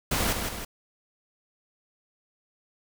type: noise with echo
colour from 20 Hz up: pink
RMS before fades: -26 dBFS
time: 0.11-0.33 s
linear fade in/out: 5 ms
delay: 160 ms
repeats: 2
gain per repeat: -5 dB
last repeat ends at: 0.65 s
effects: none